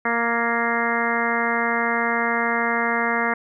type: harmonic tone with a mistuned harmonic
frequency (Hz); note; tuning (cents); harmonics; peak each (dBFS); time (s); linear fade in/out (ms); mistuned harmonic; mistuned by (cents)
233.1; A#3; 0; 1 / 2 / 3 / 4 / 5 / 6 / 7 / 8 / 9; -28 / -28 / -28 / -28 / -28 / -28 / -28 / -28 / -28; 0.05-3.34; 5; 7; +29
effects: none